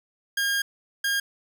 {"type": "tone bursts at uneven times", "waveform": "sawtooth", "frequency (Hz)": 1620, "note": "G#6", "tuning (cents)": -43, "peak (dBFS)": -19, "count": 2, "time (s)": [[0.37, 0.62], [1.04, 1.2]], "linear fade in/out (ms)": 5, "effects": []}